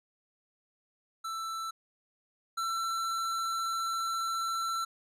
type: tone pair in turn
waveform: square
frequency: 1328 / 1342.7 Hz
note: E6 / E6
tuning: +12 / +31 cents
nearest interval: unison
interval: 19 cents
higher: second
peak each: -35 / -31 dBFS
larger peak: second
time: 1.24-1.71 / 2.57-4.85 s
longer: second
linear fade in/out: 10 ms
effects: low-pass 11000 Hz 12 dB/octave